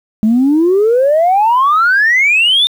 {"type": "exponential sweep", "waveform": "sine", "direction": "up", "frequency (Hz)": [210, 3662], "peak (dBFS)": -6, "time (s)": [0.23, 2.67], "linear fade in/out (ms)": 0, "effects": ["tanh soft clip ceiling -4 dBFS", "7-bit"]}